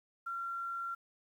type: tone with quantisation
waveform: sine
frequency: 1371 Hz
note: F6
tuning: 32 cents flat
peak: -36 dBFS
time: 0.26-0.95 s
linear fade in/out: 10 ms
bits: 11
effects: none